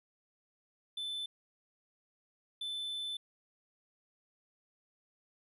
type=tone bursts at uneven times; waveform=triangle; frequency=3520 Hz; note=A7; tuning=in tune; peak=-35 dBFS; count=2; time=0.97-1.26 / 2.61-3.17 s; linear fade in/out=5 ms; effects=resampled to 32000 Hz